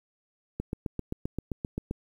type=click train; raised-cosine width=3 ms; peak=-18 dBFS; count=11; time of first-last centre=0.6-1.911 s; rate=7.63 Hz; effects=9-bit